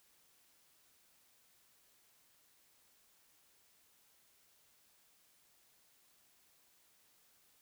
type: silence
effects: white hiss -70 dBFS RMS until 7.61 s